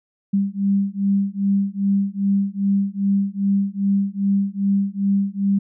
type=beating tone pair; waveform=sine; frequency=196.8 / 199.3 Hz; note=G3 / G3; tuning=+7 / +29 cents; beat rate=2.5 Hz; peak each=-20 dBFS; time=0.33-5.59 s; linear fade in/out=10 ms; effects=none